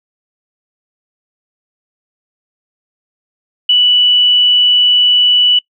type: tone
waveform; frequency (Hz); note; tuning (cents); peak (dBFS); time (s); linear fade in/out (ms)
sine; 2960; F#7; 0; -6; 3.69-5.59; 5
effects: noise-tail reverb RT60 0.1 s tail -24 dB re dry